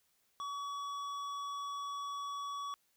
sine tone with hard clipping, 1133 Hz, C#6, 37 cents sharp, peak -40 dBFS, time 0.4-2.74 s, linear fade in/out 0 ms, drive 10 dB, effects white hiss -75 dBFS RMS until 2.96 s

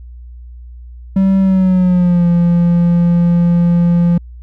triangle tone with pitch glide, 192.5 to 172.49 Hz, G3 to F3, -31 to -21 cents, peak -6 dBFS, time 1.16-4.18 s, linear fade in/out 5 ms, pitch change -190 cents, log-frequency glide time 1.4-2.27 s, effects added 60 Hz sine -30 dBFS peak until 4.42 s

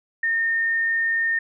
sine tone, 1826 Hz, A#6, 36 cents flat, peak -19 dBFS, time 0.23-1.39 s, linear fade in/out 5 ms, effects none

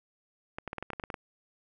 clicks, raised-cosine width 0.5 ms, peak -21 dBFS, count 11, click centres 0.585 / 0.677 / 0.731 / 0.783 / 0.826 / 0.903 / 0.933 / 0.998 / 1.038 / 1.102 / 1.142 s, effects none

